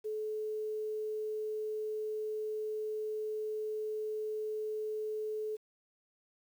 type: tone with quantisation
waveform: sine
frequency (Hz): 430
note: A4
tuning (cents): -40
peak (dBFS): -34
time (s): 0.04-5.57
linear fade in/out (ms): 20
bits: 10
effects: none